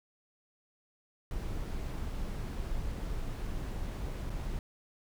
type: noise with dropouts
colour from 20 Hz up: brown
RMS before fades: -36 dBFS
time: 1.31-4.59 s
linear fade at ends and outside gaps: 1 ms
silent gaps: 4.297-4.302 s
effects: none